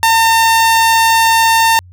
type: tone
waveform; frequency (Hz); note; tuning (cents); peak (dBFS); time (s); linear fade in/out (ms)
sawtooth; 906; A#5; -50; -4; 0.03-1.79; 0
effects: added 90 Hz sine -36 dBFS peak until 1.92 s